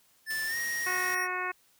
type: tone with pitch glide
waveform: square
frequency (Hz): 1760 to 1875.5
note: A6 to A#6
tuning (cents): 0 to +10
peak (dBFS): -31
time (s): 0.26-1.28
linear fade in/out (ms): 50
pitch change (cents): +110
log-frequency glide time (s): 0.46-0.57
type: noise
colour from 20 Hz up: white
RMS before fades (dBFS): -42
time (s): 0.3-1.15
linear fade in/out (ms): 5
type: harmonic tone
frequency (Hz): 365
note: F#4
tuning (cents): -24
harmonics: 1 / 2 / 3 / 4 / 5 / 6 / 7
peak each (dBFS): -40 / -40 / -35 / -37 / -36 / -40 / -40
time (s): 0.86-1.52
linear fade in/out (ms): 10
effects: white hiss -65 dBFS RMS until 1.79 s